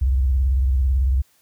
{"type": "tone with vibrato", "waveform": "sine", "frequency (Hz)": 65.41, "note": "C2", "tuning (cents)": 0, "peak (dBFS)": -15, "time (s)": [0.01, 1.22], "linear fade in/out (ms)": 10, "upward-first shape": "square", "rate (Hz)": 18, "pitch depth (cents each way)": 130, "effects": ["white hiss -60 dBFS RMS until 1.41 s"]}